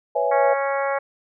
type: chord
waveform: sine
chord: C# minor seventh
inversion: third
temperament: equal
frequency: 493.9 / 554.4 / 659.3 / 830.6 Hz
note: B4 / C#5 / E5 / G#5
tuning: 0 / 0 / 0 / 0 cents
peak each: -24 / -23 / -25 / -24 dBFS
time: 0.15-0.54 s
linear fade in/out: 10 ms
type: harmonic tone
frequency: 276.4 Hz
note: C#4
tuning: 5 cents flat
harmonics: 2 / 3 / 4 / 5 / 6 / 7 / 8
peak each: -23 / -27 / -29 / -31 / -33 / -34 / -35 dBFS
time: 0.31-0.99 s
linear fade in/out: 10 ms
effects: none